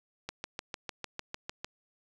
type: click train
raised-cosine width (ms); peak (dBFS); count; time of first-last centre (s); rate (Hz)
0.2; -19; 10; 0.29-1.645; 6.64
effects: none